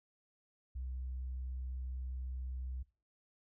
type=tone; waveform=sine; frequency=63.9 Hz; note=C2; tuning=40 cents flat; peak=-37 dBFS; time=0.75-2.83 s; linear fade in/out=10 ms; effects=noise-tail reverb RT60 0.4 s tail -23 dB re dry + tanh soft clip ceiling -35 dBFS